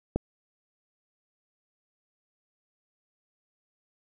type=click; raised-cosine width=2 ms; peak=-12 dBFS; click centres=0.16 s; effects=none